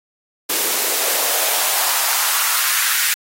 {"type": "noise with high-pass filter sweep", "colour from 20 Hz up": "white", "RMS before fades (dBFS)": -18, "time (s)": [0.49, 3.14], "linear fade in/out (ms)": 10, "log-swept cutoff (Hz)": [330, 1700], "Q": 2, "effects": ["AAC 48 kbps"]}